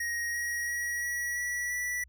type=tone with pitch steps; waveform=square; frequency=1881 / 1896.3 / 1911.7 / 1927.2 / 1942.8 / 1958.6 Hz; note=A#6 / A#6 / A#6 / B6 / B6 / B6; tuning=+15 / +29 / +43 / -43 / -29 / -15 cents; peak=-31 dBFS; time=0-2.04 s; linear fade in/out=5 ms; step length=340 ms; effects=added 63 Hz sine -54 dBFS peak until 2.08 s